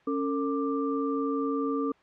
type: tone cluster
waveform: sine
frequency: 276.9 / 452.9 / 1181 Hz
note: C#4 / A#4 / D6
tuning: -2 / -50 / +9 cents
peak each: -28 / -31 / -34 dBFS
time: 0.07-1.92 s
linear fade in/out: 5 ms
effects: white hiss -60 dBFS RMS until 2.02 s + low-pass 2000 Hz 12 dB/octave